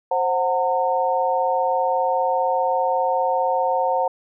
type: tone cluster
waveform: sine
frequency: 527 / 737 / 912 Hz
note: C5 / F#5 / A#5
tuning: +12 / -7 / -38 cents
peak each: -22 dBFS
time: 0.11-4.08 s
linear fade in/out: 5 ms
effects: none